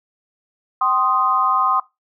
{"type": "chord", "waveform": "sine", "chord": "C minor", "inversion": "second", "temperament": "equal with one note detuned", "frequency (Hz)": [771, 1046.5, 1244.5], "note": ["G5", "C6", "Eb6"], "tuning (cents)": [-29, 0, 0], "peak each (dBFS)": [-23, -18, -18], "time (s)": [0.81, 1.8], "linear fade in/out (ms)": 5, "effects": ["noise-tail reverb RT60 0.2 s tail -19 dB re dry"]}